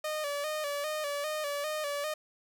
sawtooth tone with vibrato, 594 Hz, D5, 20 cents sharp, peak -28 dBFS, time 0.04-2.14 s, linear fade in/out 5 ms, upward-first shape square, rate 2.5 Hz, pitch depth 58 cents each way, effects none

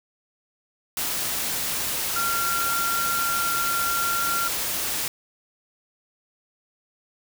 sine tone in noise, 1379 Hz, F6, 22 cents flat, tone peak -24 dBFS, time 2.16-4.48 s, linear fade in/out 2 ms, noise white, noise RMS -27 dBFS, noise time 0.97-5.08 s, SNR 0 dB, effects none

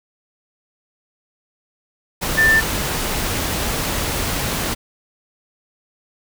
sine tone in noise, 1779 Hz, A6, 19 cents sharp, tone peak -11 dBFS, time 2.37-2.61 s, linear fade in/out 20 ms, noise pink, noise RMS -22 dBFS, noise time 2.21-4.75 s, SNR +8 dB, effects none

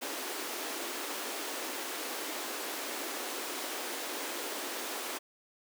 pink high-pass noise, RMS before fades -38 dBFS, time 0.01-5.19 s, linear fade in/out 20 ms, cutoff 270 Hz, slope 48 dB/octave, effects none

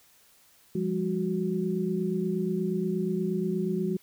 sine tone cluster, 174.3 / 202.7 / 369.1 Hz, F3 / G#3 / F#4, -3 / -42 / -4 cents, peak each -30 dBFS, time 0.75-3.97 s, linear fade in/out 5 ms, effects white hiss -60 dBFS RMS until 4.02 s

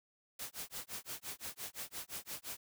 white noise with tremolo, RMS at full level -42 dBFS, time 0.39-2.57 s, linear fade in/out 5 ms, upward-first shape sine, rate 5.8 Hz, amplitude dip 100%, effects none

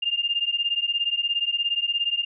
sine beating tone pair, 2800 / 2817 Hz, F7 / F7, +4 / +14 cents, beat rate 17 Hz, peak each -25 dBFS, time 0.02-2.25 s, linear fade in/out 10 ms, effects none

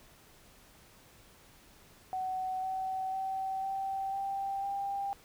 sine tone with pitch steps, 750 / 758.7 / 767.5 / 776.4 / 785.5 / 794.6 Hz, F#5 / F#5 / G5 / G5 / G5 / G5, +23 / +43 / -37 / -17 / +3 / +23 cents, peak -32 dBFS, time 2.13-5.13 s, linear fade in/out 0 ms, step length 500 ms, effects pink hiss -59 dBFS RMS until 5.24 s

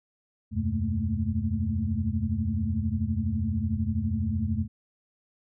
sine tone cluster, 81.3 / 94 / 125.9 / 216 / 227.5 Hz, E2 / F#2 / B2 / A3 / A#3, -23 / +28 / +34 / -32 / -42 cents, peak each -31 / -29 / -35 / -30 / -35 dBFS, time 0.51-4.68 s, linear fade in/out 50 ms, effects none

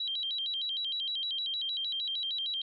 sine tone with vibrato, 3520 Hz, A7, in tune, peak -31 dBFS, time 0-2.62 s, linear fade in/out 5 ms, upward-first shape square, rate 6.5 Hz, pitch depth 180 cents each way, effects none

